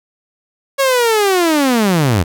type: linear sweep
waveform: sawtooth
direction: down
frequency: 556 to 77.78 Hz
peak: -7 dBFS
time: 0.78-2.24 s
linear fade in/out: 20 ms
effects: none